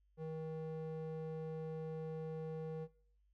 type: tone with band-pass filter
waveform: square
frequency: 158.9 Hz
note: D#3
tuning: 37 cents sharp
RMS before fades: -44 dBFS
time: 0.17-2.88 s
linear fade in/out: 50 ms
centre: 360 Hz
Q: 3.1
effects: noise-tail reverb RT60 0.5 s tail -19 dB re dry + added 50 Hz sine -70 dBFS peak until 3.33 s